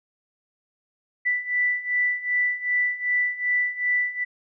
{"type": "beating tone pair", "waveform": "sine", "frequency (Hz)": [1975.5, 1978.1], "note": ["B6", "B6"], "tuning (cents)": [0, 2], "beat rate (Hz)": 2.6, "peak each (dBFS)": [-26, -23], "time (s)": [1.25, 4.25], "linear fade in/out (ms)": 20, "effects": []}